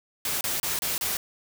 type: noise bursts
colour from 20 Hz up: white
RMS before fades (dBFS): -28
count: 5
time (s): 0.25-1.17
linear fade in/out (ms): 2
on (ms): 160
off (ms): 30
effects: none